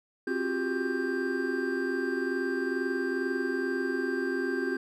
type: tone cluster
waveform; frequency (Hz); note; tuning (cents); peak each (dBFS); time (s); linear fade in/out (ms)
triangle; 265.3 / 352.7 / 374.7 / 395.1 / 1580; C4 / F4 / F#4 / G4 / G6; +24 / +17 / +22 / +14 / +13; -31 / -31 / -35 / -32 / -33; 0.27-4.77; 5
effects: none